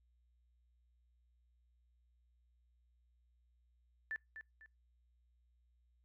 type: tone with echo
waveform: sine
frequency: 1760 Hz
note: A6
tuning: in tune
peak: -38 dBFS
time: 4.11-4.16 s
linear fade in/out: 0 ms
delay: 250 ms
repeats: 2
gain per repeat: -9 dB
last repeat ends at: 4.66 s
effects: noise-tail reverb RT60 0.2 s tail -25 dB re dry + added 60 Hz sine -70 dBFS peak until 6.04 s